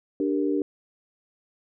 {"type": "chord", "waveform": "sine", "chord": "G minor", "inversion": "second", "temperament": "equal", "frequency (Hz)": [293.7, 392, 466.2], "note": ["D4", "G4", "Bb4"], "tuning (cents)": [0, 0, 0], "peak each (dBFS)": [-24, -27, -30], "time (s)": [0.2, 0.62], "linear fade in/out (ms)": 2, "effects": []}